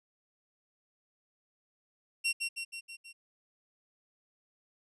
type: tone with echo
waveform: sawtooth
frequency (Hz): 2737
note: F7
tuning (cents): -36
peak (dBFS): -24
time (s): 2.24-2.33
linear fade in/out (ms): 20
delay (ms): 160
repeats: 5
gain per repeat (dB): -4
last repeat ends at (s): 3.13
effects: resampled to 24000 Hz